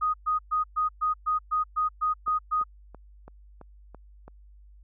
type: tone bursts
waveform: sine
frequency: 1244.5 Hz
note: D#6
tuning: in tune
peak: -22 dBFS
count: 11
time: 0.01-2.64 s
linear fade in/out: 20 ms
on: 130 ms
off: 120 ms
type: click train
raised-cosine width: 1 ms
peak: -31 dBFS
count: 7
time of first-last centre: 2.28-4.28 s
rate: 3 Hz
effects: added 50 Hz sine -49 dBFS peak until 4.83 s